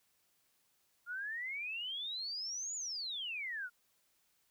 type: exponential two-way sweep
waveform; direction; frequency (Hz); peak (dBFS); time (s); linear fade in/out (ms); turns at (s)
sine; up then down; 1390 to 7040 to 1390; -38; 1.06-3.7; 50; 2.75
effects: white hiss -75 dBFS RMS until 4.5 s